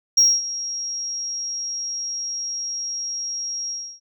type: tone with ADSR envelope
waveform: sine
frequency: 5610 Hz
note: F8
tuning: 7 cents sharp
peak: -8 dBFS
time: 0.17-4 s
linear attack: 10 ms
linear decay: 230 ms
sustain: -17 dB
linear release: 300 ms
effects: tanh soft clip ceiling -9 dBFS